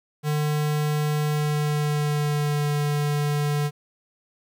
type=tone with pitch glide; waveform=square; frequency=150 to 146.91 Hz; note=D3 to D3; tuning=+37 to +1 cents; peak=-22 dBFS; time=0.23-3.71 s; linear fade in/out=50 ms; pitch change=-36 cents; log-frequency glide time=1.29-2.7 s; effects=10-bit